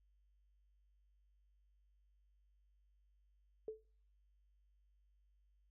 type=tone with exponential decay; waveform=sine; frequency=436.6 Hz; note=A4; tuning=13 cents flat; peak=-38 dBFS; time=3.68-3.85 s; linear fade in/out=2 ms; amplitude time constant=35 ms; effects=noise-tail reverb RT60 0.5 s tail -26 dB re dry + added 50 Hz sine -70 dBFS peak until 5.7 s